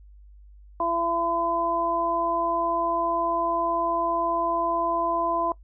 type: harmonic tone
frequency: 338.1 Hz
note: E4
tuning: 44 cents sharp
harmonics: 1 / 2 / 3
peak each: -31 / -27 / -25 dBFS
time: 0.8-5.52 s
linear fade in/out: 2 ms
effects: noise-tail reverb RT60 0.1 s tail -20 dB re dry + added 50 Hz sine -46 dBFS peak until 5.63 s